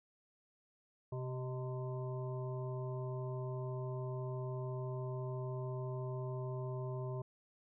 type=harmonic tone with a mistuned harmonic; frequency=129 Hz; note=C3; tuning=24 cents flat; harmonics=1 / 3 / 5 / 7 / 8; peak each=-39 / -45 / -48 / -55 / -53 dBFS; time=1.12-7.22 s; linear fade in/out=5 ms; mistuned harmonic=5; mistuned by=-54 cents; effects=none